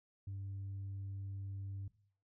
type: tone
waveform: sine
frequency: 98 Hz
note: G2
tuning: in tune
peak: -39 dBFS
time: 0.27-1.88 s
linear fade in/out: 5 ms
effects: noise-tail reverb RT60 0.5 s tail -18 dB re dry + tanh soft clip ceiling -39 dBFS